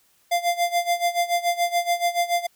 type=tone with tremolo; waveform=square; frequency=695 Hz; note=F5; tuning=9 cents flat; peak=-18 dBFS; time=0.31-2.47 s; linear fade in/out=10 ms; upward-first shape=sine; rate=7 Hz; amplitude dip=85%; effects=white hiss -62 dBFS RMS until 2.55 s